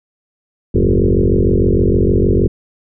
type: tone with frequency modulation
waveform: sine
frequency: 155.56 Hz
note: D#3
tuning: in tune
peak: -9 dBFS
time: 0.74-2.48 s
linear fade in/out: 10 ms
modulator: 46.5 Hz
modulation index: 6.1
effects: none